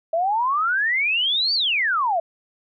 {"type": "exponential two-way sweep", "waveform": "sine", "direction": "up then down", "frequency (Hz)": [639, 4699, 639], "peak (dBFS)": -18, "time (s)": [0.13, 2.2], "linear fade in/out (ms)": 5, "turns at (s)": 1.54, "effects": []}